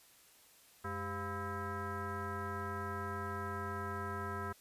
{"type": "tone with frequency modulation", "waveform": "sine", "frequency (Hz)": 698.5, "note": "F5", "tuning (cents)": 0, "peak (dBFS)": -37, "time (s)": [0.84, 4.53], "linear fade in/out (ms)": 10, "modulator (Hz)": 303, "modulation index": 2.9, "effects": ["white hiss -63 dBFS RMS until 4.6 s", "resampled to 32000 Hz"]}